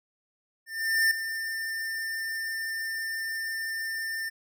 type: tone with ADSR envelope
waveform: square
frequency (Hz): 1797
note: A6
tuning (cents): +36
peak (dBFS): -20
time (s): 0.66-4.3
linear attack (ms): 450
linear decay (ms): 4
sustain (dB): -11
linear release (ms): 20
effects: none